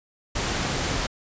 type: noise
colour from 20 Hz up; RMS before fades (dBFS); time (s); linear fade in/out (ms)
pink; -26; 0.35-1.07; 10
effects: resampled to 16000 Hz